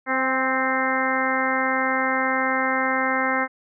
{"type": "harmonic tone with a mistuned harmonic", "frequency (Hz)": 261.6, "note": "C4", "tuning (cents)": 0, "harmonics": [1, 2, 3, 4, 5, 6, 7, 8], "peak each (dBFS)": [-28, -28, -28, -28, -28, -28, -28, -28], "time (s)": [0.06, 3.48], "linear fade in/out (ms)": 50, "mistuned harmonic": 3, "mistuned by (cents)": 18, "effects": []}